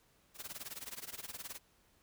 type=noise with tremolo; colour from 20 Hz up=white; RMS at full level=-43 dBFS; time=0.34-1.6 s; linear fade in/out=50 ms; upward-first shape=sine; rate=19 Hz; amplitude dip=90%; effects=pink hiss -70 dBFS RMS until 2.02 s